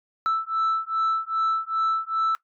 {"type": "beating tone pair", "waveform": "sine", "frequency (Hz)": [1318.5, 1321], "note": ["E6", "E6"], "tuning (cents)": [0, 3], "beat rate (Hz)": 2.5, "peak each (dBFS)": -23, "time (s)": [0.26, 2.35], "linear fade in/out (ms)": 0, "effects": ["noise-tail reverb RT60 0.1 s tail -20 dB re dry", "tanh soft clip ceiling -18 dBFS"]}